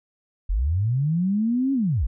sine linear two-way sweep, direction up then down, 38.89 to 277.7 to 38.89 Hz, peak -19 dBFS, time 0.49-2.07 s, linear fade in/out 10 ms, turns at 1.73 s, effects none

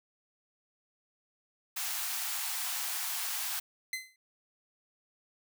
white high-pass noise, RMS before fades -35 dBFS, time 1.76-3.6 s, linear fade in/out 10 ms, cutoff 690 Hz, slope 96 dB/octave
sawtooth tone with exponential decay, 2050 Hz, C7, 36 cents flat, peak -27 dBFS, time 3.93-4.16 s, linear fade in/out 2 ms, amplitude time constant 50 ms
effects none

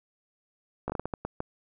slowing click train, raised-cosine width 1 ms, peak -17 dBFS, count 9, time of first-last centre 0.88-1.404 s, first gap 17 ms, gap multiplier 1.37, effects none

